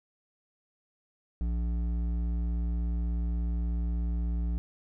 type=tone with hard clipping; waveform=sine; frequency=58.27 Hz; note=A#1; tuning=in tune; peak=-29 dBFS; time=1.41-4.58 s; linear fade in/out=0 ms; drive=9 dB; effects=none